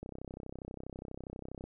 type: click train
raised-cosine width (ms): 2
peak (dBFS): -29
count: 53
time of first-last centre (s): 0.03-1.64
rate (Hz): 32.3
effects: none